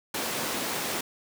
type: high-pass noise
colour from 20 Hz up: pink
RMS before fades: -31 dBFS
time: 0.14-1.01 s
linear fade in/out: 5 ms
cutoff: 240 Hz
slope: 12 dB/octave
effects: none